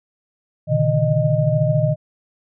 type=tone cluster; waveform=sine; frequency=120.2 / 142.4 / 156 / 617 Hz; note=B2 / C#3 / D#3 / D#5; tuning=-46 / +47 / +5 / -15 cents; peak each=-20 dBFS; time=0.67-1.96 s; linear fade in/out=50 ms; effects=none